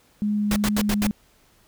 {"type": "tone with vibrato", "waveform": "sine", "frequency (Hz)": 207.8, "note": "G#3", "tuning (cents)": 1, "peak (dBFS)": -20, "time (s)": [0.22, 1.11], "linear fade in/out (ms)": 0, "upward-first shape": "triangle", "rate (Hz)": 2.4, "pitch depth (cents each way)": 10}
{"type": "noise bursts", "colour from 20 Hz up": "pink", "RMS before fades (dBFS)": -25, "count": 5, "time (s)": [0.51, 1.069], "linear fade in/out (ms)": 2, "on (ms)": 51, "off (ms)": 76}
{"effects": ["pink hiss -59 dBFS RMS until 1.67 s"]}